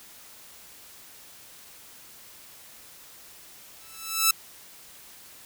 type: tone with exponential growth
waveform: 5% pulse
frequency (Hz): 1316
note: E6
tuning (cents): -3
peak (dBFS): -4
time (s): 3.8-4.31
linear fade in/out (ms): 5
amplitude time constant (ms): 110
effects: white hiss -49 dBFS RMS until 5.45 s